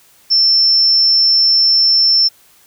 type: tone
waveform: sine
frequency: 5360 Hz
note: E8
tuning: 28 cents sharp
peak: -8 dBFS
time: 0.3-2.29 s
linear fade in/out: 20 ms
effects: white hiss -49 dBFS RMS until 2.66 s